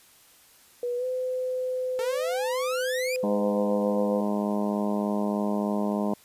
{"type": "tone with pitch glide", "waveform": "sine", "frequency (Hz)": [486.4, 509.1], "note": ["B4", "C5"], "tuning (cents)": [-26, -47], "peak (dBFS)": -26, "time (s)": [0.83, 4.21], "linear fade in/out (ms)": 2, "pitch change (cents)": 79, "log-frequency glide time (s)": [0.97, 1.05]}
{"type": "exponential sweep", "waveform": "sawtooth", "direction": "up", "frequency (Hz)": [440, 2489], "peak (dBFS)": -27, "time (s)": [1.99, 3.16], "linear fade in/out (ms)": 0}
{"type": "harmonic tone", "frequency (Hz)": 103.3, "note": "G#2", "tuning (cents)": -9, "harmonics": [2, 3, 4, 5, 6, 7, 8, 9, 10], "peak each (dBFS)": [-26, -34, -34, -37, -33, -39, -41, -38, -41], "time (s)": [3.23, 6.14], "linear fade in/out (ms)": 5}
{"effects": ["white hiss -56 dBFS RMS until 6.24 s", "resampled to 32000 Hz"]}